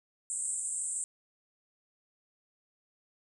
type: band-pass noise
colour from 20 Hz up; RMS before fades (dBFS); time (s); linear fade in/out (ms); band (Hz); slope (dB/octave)
white; -35; 0.3-1.04; 0; 7600 to 8900; 96
effects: none